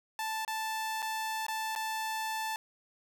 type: tone with dropouts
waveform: sawtooth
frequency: 880 Hz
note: A5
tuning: in tune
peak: -29 dBFS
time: 0.19-2.56 s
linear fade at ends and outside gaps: 1 ms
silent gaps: 0.449-0.478 / 1.021-1.026 / 1.466-1.483 / 1.752-1.76 s
effects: 10-bit